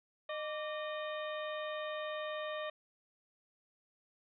harmonic tone with a mistuned harmonic, 613 Hz, D#5, 26 cents flat, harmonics 1 / 2 / 3 / 4 / 5 / 6, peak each -39 / -44 / -46 / -51 / -52 / -51 dBFS, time 0.29-2.7 s, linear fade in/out 5 ms, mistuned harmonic 2, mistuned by -87 cents, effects none

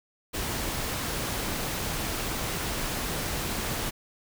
pink noise, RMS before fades -31 dBFS, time 0.33-3.91 s, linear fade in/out 20 ms, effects none

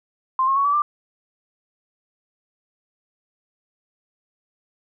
sine tone with pitch steps, 1046.5 / 1079.7 / 1113.9 / 1149.2 / 1185.6 Hz, C6 / C#6 / C#6 / D6 / D6, 0 / -46 / +8 / -38 / +16 cents, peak -16 dBFS, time 0.39-0.82 s, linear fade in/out 2 ms, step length 86 ms, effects none

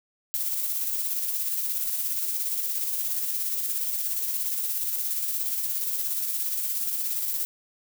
violet noise with tremolo, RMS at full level -27 dBFS, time 0.34-7.45 s, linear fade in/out 0 ms, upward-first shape square, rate 17 Hz, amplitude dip 30%, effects none

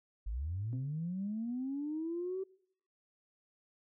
sine linear sweep, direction up, 46.17 to 386.7 Hz, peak -34 dBFS, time 0.26-2.44 s, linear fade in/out 10 ms
sine tone with exponential decay, 261.4 Hz, C4, 1 cent flat, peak -38 dBFS, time 0.73-1.11 s, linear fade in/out 0 ms, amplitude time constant 82 ms
effects noise-tail reverb RT60 0.7 s tail -24 dB re dry + tanh soft clip ceiling -29 dBFS

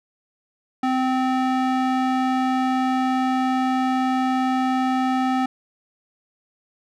square tone with band-pass filter, 258.8 Hz, C4, 19 cents flat, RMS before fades -21 dBFS, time 0.83-5.46 s, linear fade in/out 5 ms, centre 780 Hz, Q 0.75, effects none

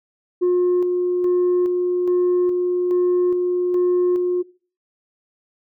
sine tone with tremolo, 358.1 Hz, F4, 43 cents sharp, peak -12 dBFS, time 0.41-4.43 s, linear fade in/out 20 ms, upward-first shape square, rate 1.2 Hz, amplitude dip 35%, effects noise-tail reverb RT60 0.4 s tail -21 dB re dry + tanh soft clip ceiling -13 dBFS

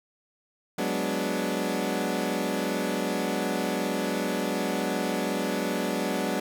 20% pulse chord, G# half-diminished seventh, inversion third, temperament equal, 185 / 207.7 / 246.9 / 293.7 Hz, F#3 / G#3 / B3 / D4, 0 / 0 / 0 / 0 cents, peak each -27 dBFS, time 0.78-6.4 s, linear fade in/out 5 ms, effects none

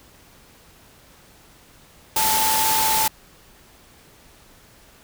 sine tone in noise, 879 Hz, A5, 2 cents flat, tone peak -21 dBFS, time 2.16-3.08 s, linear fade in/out 5 ms, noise white, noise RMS -21 dBFS, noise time 2.16-3.08 s, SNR -3 dB, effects pink hiss -51 dBFS RMS until 5.03 s

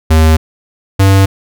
square tone pair in turn, 79.3 / 97.24 Hz, D#2 / G2, +33 / -13 cents, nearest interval major third, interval 354 cents, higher second, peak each -5 dBFS, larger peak neither, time 0.1-0.37 / 0.99-1.26 s, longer neither, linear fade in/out 10 ms, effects none

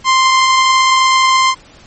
sawtooth tone, 1046.5 Hz, C6, in tune, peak -4 dBFS, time 0.04-1.55 s, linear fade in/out 50 ms, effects pink hiss -42 dBFS RMS until 1.86 s + MP3 32 kbps

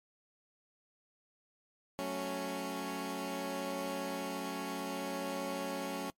15% pulse chord, F# minor, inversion none, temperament equal, 185 / 220 / 277.2 Hz, F#3 / A3 / C#4, 0 / 0 / 0 cents, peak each -35 / -37 / -32 dBFS, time 1.99-6.1 s, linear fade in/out 0 ms, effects noise-tail reverb RT60 0.1 s tail -24 dB re dry + MP3 64 kbps

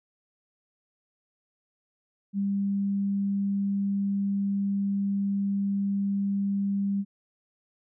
sine tone, 198.8 Hz, G3, 25 cents sharp, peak -24 dBFS, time 2.33-7.05 s, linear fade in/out 50 ms, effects none

